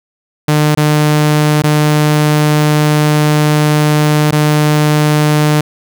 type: tone with dropouts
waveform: sawtooth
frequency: 150.7 Hz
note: D3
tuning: 45 cents sharp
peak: -4 dBFS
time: 0.48-5.61 s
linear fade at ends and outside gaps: 5 ms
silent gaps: 0.75-0.773 / 1.621-1.637 / 4.311-4.324 s
effects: none